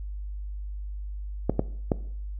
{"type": "clicks", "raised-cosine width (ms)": 2, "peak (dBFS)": -8, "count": 3, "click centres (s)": [1.496, 1.594, 1.918], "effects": ["noise-tail reverb RT60 0.6 s tail -18 dB re dry", "added 50 Hz sine -32 dBFS peak until 2.39 s"]}